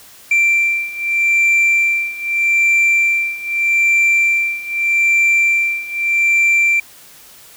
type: beating tone pair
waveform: sine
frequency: 2353 / 2353.81 Hz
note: D7 / D7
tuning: +3 / +3 cents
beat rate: 0.81 Hz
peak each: -14 / -12 dBFS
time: 0.31-6.8 s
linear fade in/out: 5 ms
effects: tanh soft clip ceiling -9 dBFS + white hiss -42 dBFS RMS until 7.56 s